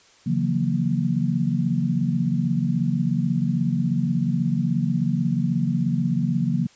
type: chord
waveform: sine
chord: F# dominant seventh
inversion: second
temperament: equal with one note detuned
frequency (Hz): 138.59 / 164.81 / 181.19 / 233.1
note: C#3 / E3 / F#3 / A#3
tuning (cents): 0 / 0 / -36 / 0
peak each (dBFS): -25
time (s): 0.26-6.67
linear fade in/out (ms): 10
effects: white hiss -54 dBFS RMS until 6.75 s + resampled to 16000 Hz